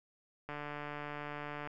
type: click train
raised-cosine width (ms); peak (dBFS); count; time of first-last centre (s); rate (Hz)
0.5; -27; 175; 0.49-1.674; 147
effects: none